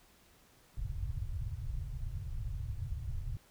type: low-pass noise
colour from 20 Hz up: pink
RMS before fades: -38 dBFS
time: 0.77-3.37 s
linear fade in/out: 2 ms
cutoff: 140 Hz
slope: 96 dB/octave
effects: pink hiss -64 dBFS RMS until 3.5 s